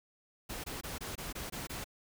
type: noise bursts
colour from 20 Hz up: pink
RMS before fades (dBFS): -41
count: 8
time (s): 0.49-1.844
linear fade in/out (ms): 10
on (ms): 150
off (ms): 22
effects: none